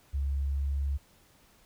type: tone with pitch glide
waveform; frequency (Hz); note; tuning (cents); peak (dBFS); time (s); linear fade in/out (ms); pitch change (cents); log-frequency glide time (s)
sine; 69.3 to 69.82; C#2 to C#2; 0 to +13; -27; 0.13-0.98; 20; +13; 0.36-0.84
effects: pink hiss -62 dBFS RMS until 1.65 s